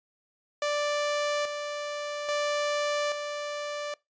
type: tone with tremolo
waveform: sawtooth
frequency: 587.3 Hz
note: D5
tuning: in tune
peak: -22 dBFS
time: 0.62-3.94 s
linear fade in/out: 2 ms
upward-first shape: square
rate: 0.6 Hz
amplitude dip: 50%
effects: noise-tail reverb RT60 0.2 s tail -23 dB re dry + resampled to 16000 Hz